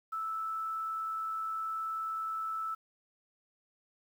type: tone with amplitude modulation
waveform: sine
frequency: 1315 Hz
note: E6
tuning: 5 cents flat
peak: -32 dBFS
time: 0.12-2.75 s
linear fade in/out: 10 ms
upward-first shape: sine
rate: 99.1 Hz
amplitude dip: 25%
effects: 10-bit